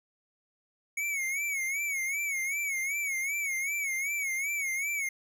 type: tone with vibrato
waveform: square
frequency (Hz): 2217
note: C#7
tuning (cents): 0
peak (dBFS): -30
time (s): 0.97-5.09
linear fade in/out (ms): 5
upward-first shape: sine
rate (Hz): 2.6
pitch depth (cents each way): 100
effects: none